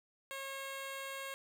10% pulse tone, 543 Hz, C#5, 36 cents flat, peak -33 dBFS, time 0.31-1.34 s, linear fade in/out 0 ms, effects none

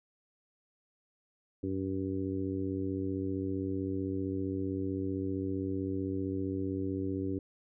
harmonic tone, 95.5 Hz, G2, 45 cents flat, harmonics 1 / 2 / 3 / 4 / 5, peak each -38 / -42 / -34 / -38 / -44 dBFS, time 1.63-7.39 s, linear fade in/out 5 ms, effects none

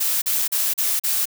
blue noise bursts, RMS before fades -21 dBFS, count 5, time 0-1.256 s, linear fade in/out 10 ms, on 220 ms, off 39 ms, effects none

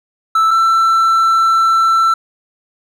triangle tone pair in turn, 1318.5 / 1336.9 Hz, E6 / E6, 0 / +24 cents, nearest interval unison, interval 24 cents, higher second, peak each -7 dBFS, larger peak neither, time 0.35-0.51 / 0.51-2.14 s, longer second, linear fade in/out 5 ms, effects none

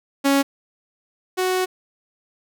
sawtooth tone pair in turn, 277.2 / 370 Hz, C#4 / F#4, 0 / 0 cents, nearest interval perfect fourth, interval 500 cents, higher second, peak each -11 / -15 dBFS, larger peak first, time 0.24-0.43 / 1.37-1.66 s, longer second, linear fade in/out 20 ms, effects none

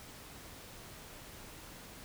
silence, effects pink hiss -51 dBFS RMS until 2.04 s

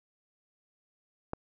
click, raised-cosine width 1 ms, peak -19 dBFS, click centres 1.334 s, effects none

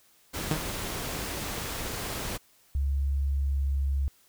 pink noise, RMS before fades -34 dBFS, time 0.33-2.38 s, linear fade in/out 20 ms
sawtooth tone with exponential decay, 155.56 Hz, D#3, in tune, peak -17 dBFS, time 0.51-0.64 s, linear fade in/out 2 ms, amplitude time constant 27 ms
sine tone with pitch glide, 69.3 to 68.9 Hz, C#2 to C#2, 0 to -10 cents, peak -24 dBFS, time 2.75-4.08 s, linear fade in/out 0 ms, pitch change -10 cents, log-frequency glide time 3.49-3.65 s
effects white hiss -62 dBFS RMS until 4.28 s

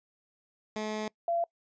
15% pulse / sine tone pair in turn, 214.7 / 681.6 Hz, A3 / F5, -42 / -42 cents, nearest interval octave + minor sixth, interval 2000 cents, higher second, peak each -26 dBFS, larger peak neither, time 0.76-1.08 / 1.28-1.44 s, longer first, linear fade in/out 2 ms, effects noise-tail reverb RT60 0.1 s tail -24 dB re dry + resampled to 16000 Hz

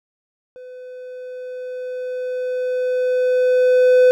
triangle tone with level ramp, 504 Hz, B4, 35 cents sharp, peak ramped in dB -33 to -6 dBFS, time 0.56-4.11 s, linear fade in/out 0 ms, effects none

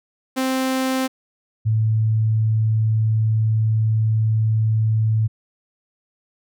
sawtooth / sine tone pair in turn, 261.6 / 109.99 Hz, C4 / A2, 0 / 0 cents, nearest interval octave + minor third, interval 1500 cents, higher first, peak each -15 dBFS, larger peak neither, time 0.36-1.08 / 1.65-5.28 s, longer second, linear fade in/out 20 ms, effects none

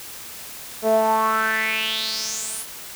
sawtooth tone with band-pass filter sweep, 220 Hz, A3, in tune, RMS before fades -22 dBFS, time 0.82-2.66 s, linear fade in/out 50 ms, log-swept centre 540 to 11000 Hz, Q 5.4, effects white hiss -37 dBFS RMS until 2.95 s

